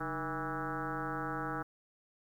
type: tone with frequency modulation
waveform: sine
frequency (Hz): 810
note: G#5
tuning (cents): -43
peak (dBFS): -34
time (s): 0-1.63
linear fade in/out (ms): 10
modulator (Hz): 167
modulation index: 4.3
effects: 11-bit